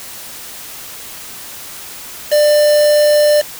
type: tone with quantisation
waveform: triangle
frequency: 595 Hz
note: D5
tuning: 22 cents sharp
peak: -6 dBFS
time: 2.31-3.42 s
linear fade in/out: 20 ms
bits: 3
effects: white hiss -31 dBFS RMS until 3.59 s